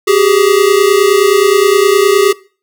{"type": "tone pair together", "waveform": "square", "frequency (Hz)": [383.4, 413], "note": ["G4", "G#4"], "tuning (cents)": [-38, -10], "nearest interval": "minor second", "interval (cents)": 128, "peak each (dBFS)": -10, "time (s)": [0.07, 2.33], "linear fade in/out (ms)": 10, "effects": ["noise-tail reverb RT60 0.4 s tail -22 dB re dry"]}